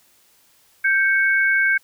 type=tone pair together; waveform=sine; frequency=1568 / 2215 Hz; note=G6 / C#7; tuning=0 / -2 cents; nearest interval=tritone; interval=598 cents; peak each=-16 / -20 dBFS; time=0.84-1.78 s; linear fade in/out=10 ms; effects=white hiss -57 dBFS RMS until 1.83 s